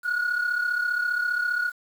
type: tone pair together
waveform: sine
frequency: 1424 / 1459 Hz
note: F6 / F#6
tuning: +33 / -25 cents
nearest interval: unison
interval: 42 cents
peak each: -26 / -22 dBFS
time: 0.03-1.72 s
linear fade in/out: 50 ms
effects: tanh soft clip ceiling -20 dBFS + 8-bit